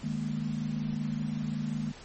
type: chord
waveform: sine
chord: D# suspended fourth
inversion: none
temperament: equal with one note detuned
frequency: 151.92 / 207.7 / 233.1 Hz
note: D#3 / G#3 / A#3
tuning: -41 / 0 / 0 cents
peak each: -34 dBFS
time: 0.03-1.92 s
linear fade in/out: 10 ms
effects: pink hiss -49 dBFS RMS until 2.04 s + MP3 32 kbps